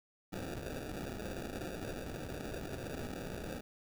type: noise with sample-and-hold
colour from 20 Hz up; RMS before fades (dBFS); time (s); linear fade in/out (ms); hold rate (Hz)
violet; -42; 0.32-3.61; 10; 1050
effects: none